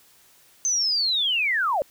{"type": "linear sweep", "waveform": "sine", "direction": "down", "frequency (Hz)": [6272, 516], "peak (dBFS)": -20, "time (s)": [0.65, 1.82], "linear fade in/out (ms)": 0, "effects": ["white hiss -56 dBFS RMS until 1.9 s"]}